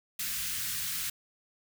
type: band-stop noise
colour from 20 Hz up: white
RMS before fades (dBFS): -34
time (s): 0.19-1.1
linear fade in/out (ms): 5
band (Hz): 200 to 1400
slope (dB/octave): 24
effects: none